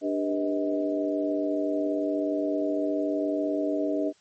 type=tone cluster; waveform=sine; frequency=295.3 / 396.2 / 488.4 / 630 Hz; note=D4 / G4 / B4 / D#5; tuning=+10 / +18 / -19 / +21 cents; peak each=-27 / -32 / -34 / -29 dBFS; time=0.01-4.13 s; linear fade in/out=50 ms; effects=white hiss -62 dBFS RMS until 4.2 s + MP3 32 kbps